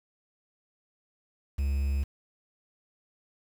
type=tone with quantisation; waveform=triangle; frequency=69.5 Hz; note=C#2; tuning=5 cents sharp; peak=-23 dBFS; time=1.58-2.04 s; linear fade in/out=10 ms; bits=8; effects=none